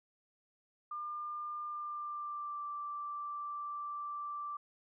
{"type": "tone with pitch glide", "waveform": "sine", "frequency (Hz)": [1200, 1171.9], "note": ["D6", "D6"], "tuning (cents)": [37, -4], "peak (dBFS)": -38, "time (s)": [0.91, 4.57], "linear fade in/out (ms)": 5, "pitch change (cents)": -41, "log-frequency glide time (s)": [1.66, 2.64], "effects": []}